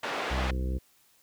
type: band-pass noise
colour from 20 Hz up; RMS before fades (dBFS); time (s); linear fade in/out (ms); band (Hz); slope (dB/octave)
pink; -33; 0.03-0.51; 5; 460 to 2800; 12
type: harmonic tone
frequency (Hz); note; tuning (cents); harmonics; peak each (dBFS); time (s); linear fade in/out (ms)
64.3; C2; -30; 1 / 2 / 3 / 4 / 5 / 6 / 7 / 8; -28 / -40 / -39 / -46 / -42 / -45 / -49 / -46; 0.3-0.79; 20
effects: white hiss -64 dBFS RMS until 1.22 s